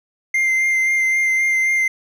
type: tone with vibrato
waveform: triangle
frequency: 2093 Hz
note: C7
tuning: in tune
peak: -13 dBFS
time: 0.34-1.88 s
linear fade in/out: 5 ms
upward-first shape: sine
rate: 3.8 Hz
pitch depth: 16 cents each way
effects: none